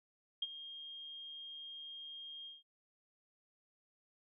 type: tone with ADSR envelope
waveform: sine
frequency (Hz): 3226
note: G7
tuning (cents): +49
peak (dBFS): -32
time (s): 0.42-2.63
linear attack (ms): 5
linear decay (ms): 34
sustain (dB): -14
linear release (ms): 170
effects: none